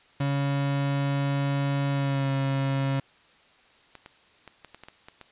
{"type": "tone with pitch glide", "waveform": "35% pulse", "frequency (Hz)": [140, 136.33], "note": ["C#3", "C#3"], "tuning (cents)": [18, -28], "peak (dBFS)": -22, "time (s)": [0.2, 3], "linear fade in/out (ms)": 5, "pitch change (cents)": -46, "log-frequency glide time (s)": [1.91, 2.31]}
{"type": "clicks", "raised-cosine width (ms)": 0.3, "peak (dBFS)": -27, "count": 9, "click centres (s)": [3.953, 4.061, 4.477, 4.647, 4.746, 4.836, 4.885, 5.085, 5.213]}
{"effects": ["white hiss -58 dBFS RMS until 5.31 s", "resampled to 8000 Hz"]}